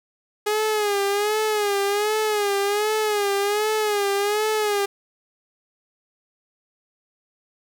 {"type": "tone with vibrato", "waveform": "sawtooth", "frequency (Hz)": 415.3, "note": "G#4", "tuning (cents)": 0, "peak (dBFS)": -16, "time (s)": [0.46, 4.86], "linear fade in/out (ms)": 10, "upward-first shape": "sine", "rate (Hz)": 1.3, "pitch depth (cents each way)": 75, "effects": ["9-bit"]}